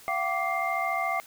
sine tone cluster, 686 / 760 / 1167 / 2103 Hz, F5 / F#5 / D6 / C7, -31 / +46 / -11 / +8 cents, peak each -31 dBFS, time 0.08-1.2 s, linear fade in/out 0 ms, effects white hiss -51 dBFS RMS until 1.26 s

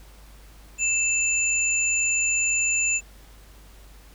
sine tone pair together, 2644 / 7066 Hz, E7 / A8, +5 / +6 cents, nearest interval octave + perfect fourth, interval 1701 cents, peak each -23 dBFS, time 0.78-3.01 s, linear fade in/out 50 ms, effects added 50 Hz sine -46 dBFS peak until 4.14 s + pink hiss -53 dBFS RMS until 4.14 s

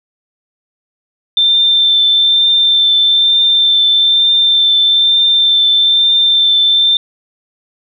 sine tone with vibrato, 3565 Hz, A7, 22 cents sharp, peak -7 dBFS, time 1.37-6.97 s, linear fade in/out 2 ms, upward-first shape triangle, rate 1.1 Hz, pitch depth 14 cents each way, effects none

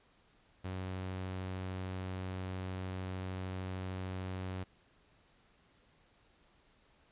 sawtooth tone, 93.2 Hz, F#2, 13 cents sharp, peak -34 dBFS, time 0.64-4.64 s, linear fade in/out 10 ms, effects pink hiss -68 dBFS RMS until 7.11 s + resampled to 8000 Hz

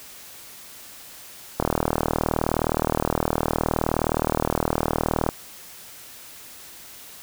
click train, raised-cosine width 1 ms, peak -6 dBFS, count 146, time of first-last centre 1.6-5.29 s, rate 39.3 Hz, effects white hiss -43 dBFS RMS until 7.22 s

